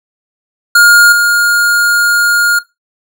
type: tone with level steps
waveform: square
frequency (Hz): 1420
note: F6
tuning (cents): +28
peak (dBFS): -3 / -8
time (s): 0.75-2.59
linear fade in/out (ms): 5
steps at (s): 1.12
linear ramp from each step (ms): 5
effects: noise-tail reverb RT60 0.2 s tail -18 dB re dry